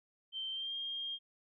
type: tone with pitch glide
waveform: sine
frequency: 3121 to 3218 Hz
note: G7 to G7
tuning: -8 to +45 cents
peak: -37 dBFS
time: 0.32-1.19 s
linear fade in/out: 50 ms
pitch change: +53 cents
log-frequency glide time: 0.51-0.75 s
effects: none